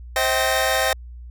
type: tone cluster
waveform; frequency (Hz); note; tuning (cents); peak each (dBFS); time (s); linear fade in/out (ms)
sawtooth; 526 / 638 / 776 / 1838; C5 / D#5 / G5 / A#6; +9 / +43 / -18 / -25; -20; 0.16-0.93; 2
effects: added 60 Hz sine -35 dBFS peak until 1.3 s